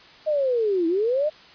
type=linear two-way sweep; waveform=sine; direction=down then up; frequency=628 to 320.5 to 628 Hz; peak=-19 dBFS; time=0.26-1.3 s; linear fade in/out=20 ms; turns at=0.87 s; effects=white hiss -48 dBFS RMS until 1.54 s + resampled to 11025 Hz